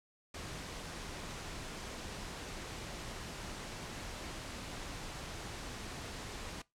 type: noise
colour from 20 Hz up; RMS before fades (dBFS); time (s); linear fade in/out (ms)
pink; -44; 0.34-6.62; 5
effects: noise-tail reverb RT60 0.2 s tail -21 dB re dry + low-pass 8000 Hz 12 dB/octave